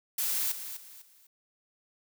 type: noise with echo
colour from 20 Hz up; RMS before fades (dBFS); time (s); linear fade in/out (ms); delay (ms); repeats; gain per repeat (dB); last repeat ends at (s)
blue; -30; 0.18-0.52; 5; 250; 3; -10; 1.27
effects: none